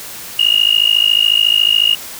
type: tone with amplitude modulation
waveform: sine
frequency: 2856 Hz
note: F7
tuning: 38 cents sharp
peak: -5 dBFS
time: 0.39-1.95 s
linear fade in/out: 5 ms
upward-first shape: sine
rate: 54 Hz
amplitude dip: 95%
effects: white hiss -30 dBFS RMS until 2.19 s